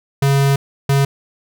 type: tone bursts at uneven times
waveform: square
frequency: 138.59 Hz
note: C#3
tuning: in tune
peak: -12 dBFS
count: 2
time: 0.22-0.56 / 0.89-1.05 s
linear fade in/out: 5 ms
effects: none